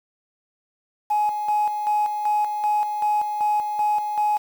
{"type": "tone with tremolo", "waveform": "sine", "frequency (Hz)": 840, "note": "G#5", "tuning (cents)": 19, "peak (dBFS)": -16, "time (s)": [1.1, 4.38], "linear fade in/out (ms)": 10, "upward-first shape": "square", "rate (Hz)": 2.6, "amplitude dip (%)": 55, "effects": ["tanh soft clip ceiling -15 dBFS", "7-bit"]}